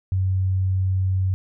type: tone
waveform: sine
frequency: 94.2 Hz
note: F#2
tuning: 32 cents sharp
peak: -18 dBFS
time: 0.12-1.34 s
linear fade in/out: 0 ms
effects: none